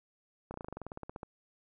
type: slowing click train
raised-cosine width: 1 ms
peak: -27 dBFS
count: 16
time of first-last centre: 0.51-1.232 s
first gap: 31 ms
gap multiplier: 1.06
effects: none